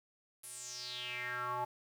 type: tone with band-pass filter sweep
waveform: square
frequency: 123.47 Hz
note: B2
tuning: in tune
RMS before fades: -41 dBFS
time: 0.43-1.65 s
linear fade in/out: 10 ms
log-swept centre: 11000 to 830 Hz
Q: 5.6
effects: 10-bit